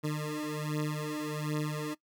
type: beating tone pair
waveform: 20% pulse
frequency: 150.7 / 152 Hz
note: D3 / D#3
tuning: +45 / -40 cents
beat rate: 1.3 Hz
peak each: -30 dBFS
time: 0.03-1.95 s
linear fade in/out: 20 ms
effects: noise-tail reverb RT60 0.1 s tail -21 dB re dry